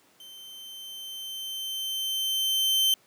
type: tone with level ramp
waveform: 40% pulse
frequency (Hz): 3100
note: G7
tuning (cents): -20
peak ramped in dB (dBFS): -44 to -19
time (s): 0.2-2.94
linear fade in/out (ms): 2
effects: pink hiss -61 dBFS RMS until 3.06 s + high-pass 200 Hz 12 dB/octave